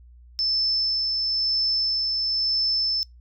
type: tone with tremolo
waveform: sine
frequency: 5274 Hz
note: E8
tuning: in tune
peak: -20 dBFS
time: 0.39-3.03 s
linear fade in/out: 0 ms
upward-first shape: sine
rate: 1 Hz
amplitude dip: 25%
effects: noise-tail reverb RT60 0.2 s tail -25 dB re dry + added 60 Hz sine -46 dBFS peak until 3.2 s